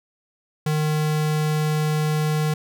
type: tone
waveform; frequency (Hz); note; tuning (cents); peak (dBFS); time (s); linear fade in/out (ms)
square; 153.2; D#3; -27; -20; 0.66-2.54; 5
effects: none